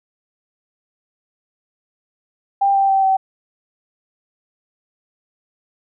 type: tone with pitch steps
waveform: sine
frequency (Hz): 793 / 784.3 / 775.8 / 767.3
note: G5 / G5 / G5 / G5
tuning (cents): +20 / +1 / -18 / -37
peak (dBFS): -12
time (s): 2.61-3.17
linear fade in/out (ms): 10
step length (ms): 140
effects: none